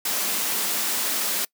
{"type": "high-pass noise", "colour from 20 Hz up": "white", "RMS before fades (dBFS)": -25, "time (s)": [0.05, 1.45], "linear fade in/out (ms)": 5, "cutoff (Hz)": 170, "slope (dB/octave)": 96, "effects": ["noise-tail reverb RT60 0.1 s tail -24 dB re dry"]}